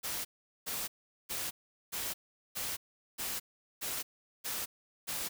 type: noise bursts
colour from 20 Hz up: white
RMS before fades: -37 dBFS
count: 9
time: 0.03-5.29 s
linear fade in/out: 20 ms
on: 220 ms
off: 410 ms
effects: none